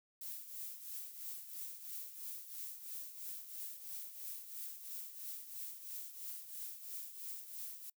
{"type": "noise with tremolo", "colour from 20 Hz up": "violet", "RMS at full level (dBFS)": -44, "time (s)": [0.21, 7.9], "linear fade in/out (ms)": 5, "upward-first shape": "triangle", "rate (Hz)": 3, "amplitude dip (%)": 70, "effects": ["noise-tail reverb RT60 0.1 s tail -25 dB re dry"]}